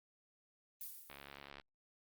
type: noise with exponential decay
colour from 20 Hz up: violet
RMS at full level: -44 dBFS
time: 0.81-1.5 s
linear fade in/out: 1 ms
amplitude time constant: 150 ms
type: click train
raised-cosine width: 0.3 ms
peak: -34 dBFS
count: 36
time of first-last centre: 1.1-1.599 s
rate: 70.2 Hz
effects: Opus 24 kbps